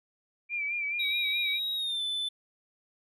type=tone with vibrato; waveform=sine; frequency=2349 Hz; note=D7; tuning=in tune; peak=-29 dBFS; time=0.49-1.6 s; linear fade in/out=50 ms; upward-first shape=sine; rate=4.7 Hz; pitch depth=51 cents each way
type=tone with pitch glide; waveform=triangle; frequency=3809 to 3513 Hz; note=A#7 to A7; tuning=+37 to -3 cents; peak=-28 dBFS; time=0.99-2.29 s; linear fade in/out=10 ms; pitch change=-140 cents; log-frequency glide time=1.75-2.02 s
effects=none